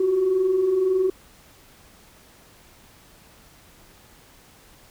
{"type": "tone pair together", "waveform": "sine", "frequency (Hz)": [354.4, 376.2], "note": ["F4", "F#4"], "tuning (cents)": [25, 29], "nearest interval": "minor second", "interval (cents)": 104, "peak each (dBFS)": [-27, -17], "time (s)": [0, 1.1], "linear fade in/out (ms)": 5, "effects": ["tanh soft clip ceiling -13 dBFS", "pink hiss -52 dBFS RMS until 4.9 s"]}